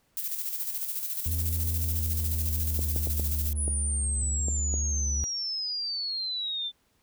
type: noise with tremolo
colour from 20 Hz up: violet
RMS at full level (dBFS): -31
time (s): 0.17-3.53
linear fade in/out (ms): 2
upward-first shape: square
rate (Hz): 14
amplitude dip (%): 45
type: tone with pitch glide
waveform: triangle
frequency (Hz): 82.41 to 71.74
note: E2 to D2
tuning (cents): 0 to -40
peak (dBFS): -25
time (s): 1.26-5.24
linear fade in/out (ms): 0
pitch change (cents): -240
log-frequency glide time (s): 1.68-4.02
type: clicks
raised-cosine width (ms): 2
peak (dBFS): -21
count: 7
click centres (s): 2.792 / 2.962 / 3.072 / 3.197 / 3.68 / 4.484 / 4.74
type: exponential sweep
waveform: sine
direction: down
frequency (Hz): 10060 to 3520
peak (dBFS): -29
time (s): 3.55-6.72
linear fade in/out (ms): 50
effects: pink hiss -69 dBFS RMS until 7.02 s